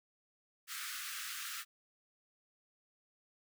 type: high-pass noise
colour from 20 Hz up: pink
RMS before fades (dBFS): -43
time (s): 0.67-1.65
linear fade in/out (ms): 50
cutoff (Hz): 1200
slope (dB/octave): 96
effects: none